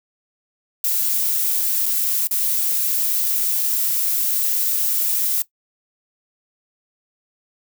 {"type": "noise with dropouts", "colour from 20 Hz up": "violet", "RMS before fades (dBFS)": -20, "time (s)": [0.84, 5.42], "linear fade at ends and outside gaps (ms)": 2, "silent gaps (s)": [[1.858, 1.862], [2.272, 2.31]], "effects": ["noise-tail reverb RT60 0.1 s tail -17 dB re dry"]}